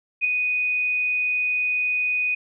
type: tone with ADSR envelope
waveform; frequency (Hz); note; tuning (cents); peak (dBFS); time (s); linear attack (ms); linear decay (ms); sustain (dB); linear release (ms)
sine; 2486; D#7; -2; -15; 0.21-2.35; 37; 4; -5; 8
effects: none